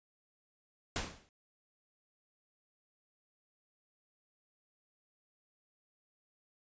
pink noise with exponential decay, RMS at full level -32 dBFS, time 0.96-1.29 s, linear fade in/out 0 ms, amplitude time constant 70 ms, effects resampled to 16000 Hz

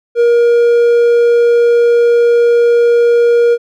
triangle tone, 473.1 Hz, A#4, 26 cents sharp, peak -4 dBFS, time 0.15-3.58 s, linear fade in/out 50 ms, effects none

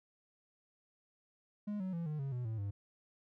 triangle tone with pitch steps, 207.7 / 187.19 / 168.7 / 152.05 / 137.03 / 123.5 / 111.3 / 100.31 Hz, G#3 / F#3 / E3 / D#3 / C#3 / B2 / A2 / G2, 0 / +20 / +40 / -40 / -20 / 0 / +20 / +40 cents, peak -34 dBFS, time 1.67-2.71 s, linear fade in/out 10 ms, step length 130 ms, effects none

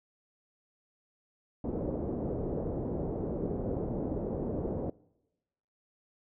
white low-pass noise, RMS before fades -34 dBFS, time 1.64-4.9 s, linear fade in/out 5 ms, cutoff 510 Hz, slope 24 dB/octave, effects noise-tail reverb RT60 1.0 s tail -24 dB re dry

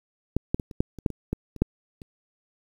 clicks, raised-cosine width 3 ms, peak -9 / -9 / -18 / -27 / -8 / -26 / -8 / -22 / -13 / -27 / -7 / -29 dBFS, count 12, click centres 0.366 / 0.545 / 0.598 / 0.712 / 0.805 / 0.987 / 1.062 / 1.103 / 1.33 / 1.563 / 1.62 / 2.018 s, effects 8-bit

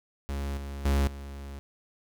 45% pulse tone with level steps, 69.8 Hz, C#2, 13 cents sharp, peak -30 / -35 / -22 / -38 dBFS, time 0.29-1.59 s, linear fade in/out 0 ms, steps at 0.57 / 0.85 / 1.07 s, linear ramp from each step 5 ms, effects none

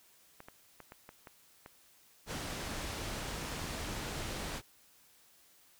clicks, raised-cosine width 0.5 ms, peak -33 dBFS, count 7, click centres 0.404 / 0.485 / 0.803 / 0.921 / 1.091 / 1.272 / 1.661 s
pink low-pass noise, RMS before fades -40 dBFS, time 2.26-4.62 s, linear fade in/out 50 ms, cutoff 8900 Hz, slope 12 dB/octave
effects white hiss -64 dBFS RMS until 5.79 s

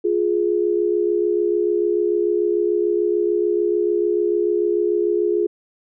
sine tone pair together, 351.2 / 418 Hz, F4 / G#4, +10 / +11 cents, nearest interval minor third, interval 301 cents, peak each -19 / -19 dBFS, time 0.04-5.47 s, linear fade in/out 10 ms, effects none

